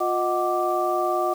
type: tone cluster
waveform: sine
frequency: 355.9 / 624 / 742 / 1173 Hz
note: F4 / D#5 / F#5 / D6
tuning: +33 / +5 / +5 / -2 cents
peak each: -26 dBFS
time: 0-1.34 s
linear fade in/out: 10 ms
effects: 7-bit